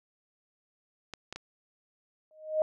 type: clicks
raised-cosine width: 0.2 ms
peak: -22 dBFS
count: 3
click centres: 1.137 / 1.326 / 1.36 s
type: tone with exponential growth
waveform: sine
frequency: 622.3 Hz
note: D#5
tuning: in tune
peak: -20 dBFS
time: 2.31-2.62 s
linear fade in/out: 1 ms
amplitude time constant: 66 ms
effects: none